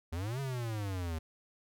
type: exponential two-way sweep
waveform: square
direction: up then down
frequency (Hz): 78.4 to 139.7 to 78.4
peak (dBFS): -35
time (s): 0.12-1.19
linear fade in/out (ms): 10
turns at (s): 0.4
effects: none